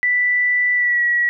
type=tone with pitch glide; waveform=sine; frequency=1975.5 to 1923.7 Hz; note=B6 to B6; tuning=0 to -46 cents; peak=-14 dBFS; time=0.03-1.29 s; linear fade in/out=0 ms; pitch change=-46 cents; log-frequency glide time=0.74-1.02 s; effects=none